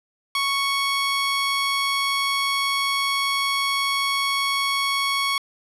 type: tone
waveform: 15% pulse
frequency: 1108.7 Hz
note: C#6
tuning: in tune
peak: -14 dBFS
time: 0.35-5.38 s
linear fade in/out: 2 ms
effects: low-pass 11000 Hz 12 dB/octave